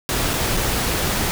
pink noise with dropouts, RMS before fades -21 dBFS, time 0.09-1.31 s, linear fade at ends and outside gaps 0 ms, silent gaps 0.334-0.338 / 0.568-0.572 s, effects none

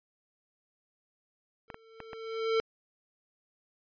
square tone with exponential growth, 448.5 Hz, A4, 33 cents sharp, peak -24 dBFS, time 1.68-2.6 s, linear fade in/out 0 ms, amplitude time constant 200 ms
clicks, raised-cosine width 0.5 ms, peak -25 dBFS, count 4, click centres 1.702 / 1.744 / 2.003 / 2.132 s
effects resampled to 11025 Hz

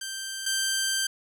10% pulse tone pair in turn, 1568 / 1568 Hz, G6 / G6, 0 / 0 cents, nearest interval unison, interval 0 cents, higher neither, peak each -24 / -16 dBFS, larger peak second, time 0.01-0.46 / 0.46-1.07 s, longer second, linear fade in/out 5 ms, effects none

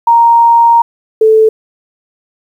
sine tone pair in turn, 932.3 / 438.7 Hz, A#5 / A4, 0 / -5 cents, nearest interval octave + minor second, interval 1305 cents, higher first, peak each -3 dBFS, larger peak neither, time 0.07-0.82 / 1.21-1.49 s, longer first, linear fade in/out 5 ms, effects 7-bit

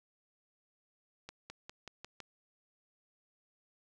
accelerating click train, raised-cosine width 0.2 ms, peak -28 dBFS, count 6, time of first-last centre 1.29-2.203 s, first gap 210 ms, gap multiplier 0.93, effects none

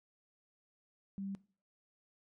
sine tone, 196 Hz, G3, in tune, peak -38 dBFS, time 1.18-1.35 s, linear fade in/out 0 ms, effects noise-tail reverb RT60 0.4 s tail -20 dB re dry + MP3 48 kbps

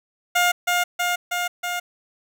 15% pulse tone with echo, 709 Hz, F5, 26 cents sharp, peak -10 dBFS, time 0.35-0.52 s, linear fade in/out 10 ms, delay 320 ms, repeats 4, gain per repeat -2 dB, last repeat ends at 1.8 s, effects none

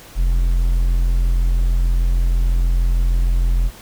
triangle tone, 43.18 Hz, F1, 19 cents flat, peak -11 dBFS, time 0.15-3.71 s, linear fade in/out 50 ms, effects pink hiss -41 dBFS RMS until 3.81 s

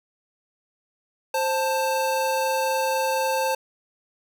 square tone pair together, 526.2 / 885 Hz, C5 / A5, +10 / +10 cents, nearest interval major sixth, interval 900 cents, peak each -25 dBFS, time 1.34-3.55 s, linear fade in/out 5 ms, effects none

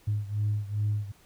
sine beating tone pair, 103.83 / 106.33 Hz, G#2 / G#2, 0 / +41 cents, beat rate 2.5 Hz, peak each -27 / -30 dBFS, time 0.07-1.12 s, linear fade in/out 10 ms, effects tanh soft clip ceiling -20 dBFS + pink hiss -60 dBFS RMS until 1.25 s

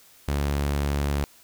sawtooth tone, 71.4 Hz, D2, 48 cents flat, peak -19 dBFS, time 0.28-1.24 s, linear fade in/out 0 ms, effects white hiss -54 dBFS RMS until 1.43 s

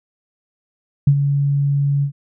sine tone with ADSR envelope, 141.4 Hz, C#3, 35 cents sharp, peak -6 dBFS, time 1.07-2.12 s, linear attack 5 ms, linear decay 68 ms, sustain -8 dB, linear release 90 ms, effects none

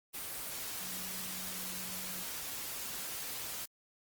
sine tone in noise, 185 Hz, F#3, in tune, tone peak -50 dBFS, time 0.8-2.24 s, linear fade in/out 20 ms, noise white, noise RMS -41 dBFS, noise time 0.13-3.66 s, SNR -12 dB, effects Opus 24 kbps

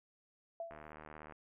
sine tone with exponential decay, 670 Hz, E5, 28 cents sharp, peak -37 dBFS, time 0.6-0.92 s, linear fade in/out 2 ms, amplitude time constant 68 ms
click train, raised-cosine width 0.5 ms, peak -34 dBFS, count 48, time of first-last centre 0.71-1.323 s, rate 76.7 Hz
effects low-pass 2000 Hz 12 dB/octave

